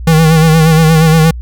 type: tone with vibrato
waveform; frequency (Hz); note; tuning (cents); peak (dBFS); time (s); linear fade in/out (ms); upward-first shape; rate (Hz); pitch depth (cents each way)
square; 160; D#3; +49; -5; 0.07-1.31; 5; sine; 8.5; 48
effects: added 60 Hz sine -20 dBFS peak until 1.41 s